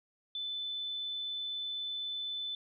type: tone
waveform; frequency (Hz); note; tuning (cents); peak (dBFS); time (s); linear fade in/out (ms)
sine; 3512; A7; -4; -35; 0.35-2.55; 2
effects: none